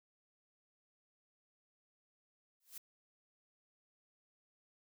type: noise with exponential growth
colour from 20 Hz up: blue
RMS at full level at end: -44 dBFS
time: 2.6-2.78 s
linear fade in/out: 5 ms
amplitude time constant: 37 ms
effects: none